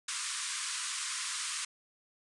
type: band-pass noise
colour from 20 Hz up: white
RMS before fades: -37 dBFS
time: 0.08-1.65 s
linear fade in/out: 5 ms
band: 1000 to 9800 Hz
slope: 96 dB/octave
effects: none